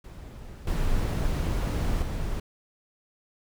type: noise with level steps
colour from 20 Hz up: brown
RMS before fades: -41 / -26 / -30 dBFS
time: 0.04-2.4 s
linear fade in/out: 5 ms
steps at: 0.67 / 2.02 s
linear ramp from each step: 2 ms
effects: none